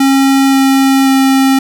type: tone with pitch steps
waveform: square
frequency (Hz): 271.3 / 269.6 / 267.9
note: C#4 / C#4 / C4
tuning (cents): -37 / -48 / +41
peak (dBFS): -7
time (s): 0-1.59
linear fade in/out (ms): 5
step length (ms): 530
effects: none